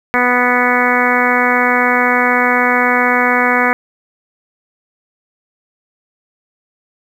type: harmonic tone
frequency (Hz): 246.9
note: B3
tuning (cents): 0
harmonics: 1 / 2 / 3 / 4 / 5 / 6 / 7 / 8 / 9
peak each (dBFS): -19 / -19 / -19 / -19 / -19 / -19 / -19 / -19 / -19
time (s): 0.14-3.73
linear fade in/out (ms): 0
effects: 7-bit